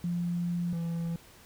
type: tone pair in turn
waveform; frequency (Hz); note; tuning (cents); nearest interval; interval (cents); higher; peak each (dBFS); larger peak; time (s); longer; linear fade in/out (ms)
sine / triangle; 173.6 / 167.69; F3 / E3; -10 / +30; minor second; 60; first; -28; neither; 0.04-0.73 / 0.73-1.16; first; 2
effects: pink hiss -55 dBFS RMS until 1.45 s